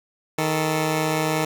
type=tone pair together; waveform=10% pulse; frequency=156.78 / 440 Hz; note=D#3 / A4; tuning=+13 / 0 cents; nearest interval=octave + tritone; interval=1787 cents; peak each=-13 / -20 dBFS; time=0.38-1.45 s; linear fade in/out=5 ms; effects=none